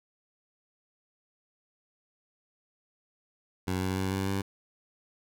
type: tone with pitch steps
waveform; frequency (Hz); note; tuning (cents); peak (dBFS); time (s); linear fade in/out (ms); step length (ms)
15% pulse; 92.5 / 93.79 / 95.1 / 96.43 / 97.77; F#2 / F#2 / F#2 / G2 / G2; 0 / +24 / +48 / -28 / -4; -22; 3.67-4.42; 10; 150
effects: none